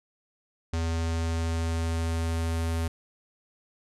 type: tone with low-pass filter sweep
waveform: square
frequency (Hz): 82.41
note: E2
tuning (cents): 0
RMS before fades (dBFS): -28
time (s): 0.73-2.88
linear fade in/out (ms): 5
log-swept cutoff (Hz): 6900 to 11000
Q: 1.4
effects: none